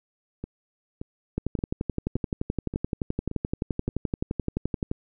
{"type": "two click trains", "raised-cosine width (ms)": 3, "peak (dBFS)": [-13, -20], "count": [42, 7], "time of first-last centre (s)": [[1.38, 4.914], [0.44, 3.888]], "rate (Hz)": [11.6, 1.74], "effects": []}